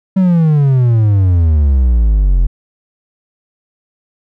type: exponential sweep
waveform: triangle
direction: down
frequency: 193.2 to 41.61 Hz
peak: -5 dBFS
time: 0.16-2.47 s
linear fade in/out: 10 ms
effects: none